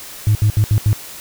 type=tone bursts at uneven times; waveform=sine; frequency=106 Hz; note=G#2; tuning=36 cents sharp; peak=-8 dBFS; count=5; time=0.27-0.35 / 0.42-0.5 / 0.57-0.64 / 0.71-0.78 / 0.86-0.93 s; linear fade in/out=0 ms; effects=tanh soft clip ceiling -7 dBFS + white hiss -34 dBFS RMS until 1.2 s